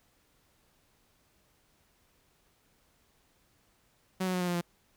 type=tone with pitch steps; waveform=sawtooth; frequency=187 / 184.11 / 181.26 / 178.45 / 175.69 / 172.97 Hz; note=F#3 / F#3 / F#3 / F3 / F3 / F3; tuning=+19 / -8 / -35 / +38 / +11 / -16 cents; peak=-25 dBFS; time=4.2-4.614 s; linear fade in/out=10 ms; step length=69 ms; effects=pink hiss -69 dBFS RMS until 4.96 s